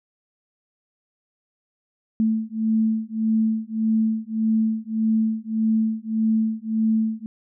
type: beating tone pair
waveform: sine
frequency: 220 / 221.7 Hz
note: A3 / A3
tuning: 0 / +13 cents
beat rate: 1.7 Hz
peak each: -22 / -22 dBFS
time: 2.2-7.26 s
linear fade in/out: 0 ms
effects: none